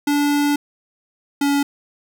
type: tone pair in turn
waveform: square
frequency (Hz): 289.6 / 283.3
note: D4 / C#4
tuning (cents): -24 / +38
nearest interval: unison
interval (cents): 38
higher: first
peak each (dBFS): -16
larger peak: neither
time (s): 0.07-0.56 / 1.41-1.63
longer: first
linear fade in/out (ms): 5
effects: none